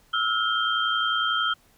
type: tone cluster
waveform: sine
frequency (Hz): 1307 / 1418 / 3160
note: E6 / F6 / G7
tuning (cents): -15 / +26 / +13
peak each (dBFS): -26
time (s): 0.13-1.54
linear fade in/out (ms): 10
effects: pink hiss -60 dBFS RMS until 1.77 s